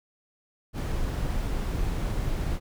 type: noise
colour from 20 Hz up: brown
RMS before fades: -28 dBFS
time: 0.73-2.6 s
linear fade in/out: 50 ms
effects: none